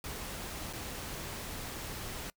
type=noise with dropouts; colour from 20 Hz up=pink; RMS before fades=-41 dBFS; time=0.04-2.3 s; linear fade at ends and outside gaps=1 ms; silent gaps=0.729-0.734 s; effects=noise-tail reverb RT60 0.1 s tail -24 dB re dry